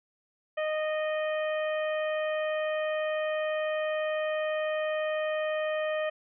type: harmonic tone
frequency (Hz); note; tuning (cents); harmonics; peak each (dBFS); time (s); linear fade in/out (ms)
618; D#5; -12; 1 / 2 / 3 / 4 / 5; -28 / -39 / -37 / -42 / -45; 0.57-6.1; 10
effects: none